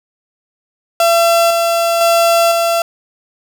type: tone with tremolo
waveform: 35% pulse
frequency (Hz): 675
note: E5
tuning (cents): +41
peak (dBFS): -7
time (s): 1-2.82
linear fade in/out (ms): 2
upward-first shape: square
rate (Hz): 0.99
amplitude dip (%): 30
effects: none